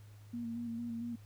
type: tone with vibrato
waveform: sine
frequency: 233.6 Hz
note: A#3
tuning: 4 cents sharp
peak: -37 dBFS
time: 0.33-1.16 s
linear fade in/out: 10 ms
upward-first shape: square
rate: 4.4 Hz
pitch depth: 26 cents each way
effects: added 104 Hz sine -52 dBFS peak until 1.25 s + pink hiss -66 dBFS RMS until 1.25 s